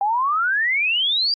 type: exponential sweep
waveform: sine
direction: up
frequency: 784 to 4852 Hz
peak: -17 dBFS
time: 0.01-1.34 s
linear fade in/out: 2 ms
effects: AAC 48 kbps